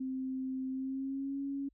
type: tone with pitch glide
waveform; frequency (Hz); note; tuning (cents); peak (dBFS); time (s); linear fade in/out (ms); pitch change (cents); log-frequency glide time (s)
sine; 261.6 to 277.2; C4 to C#4; 0 to 0; -34; 0-1.69; 10; +100; 0.7-1.4
effects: added 50 Hz sine -68 dBFS peak until 1.73 s